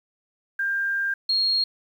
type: tone pair in turn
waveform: sine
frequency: 1595 / 4266 Hz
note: G6 / C8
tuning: +30 / +33 cents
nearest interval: octave + perfect fourth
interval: 1703 cents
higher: second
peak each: -22 / -19 dBFS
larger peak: second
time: 0.59-1.14 / 1.29-1.64 s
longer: first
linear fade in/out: 5 ms
effects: 9-bit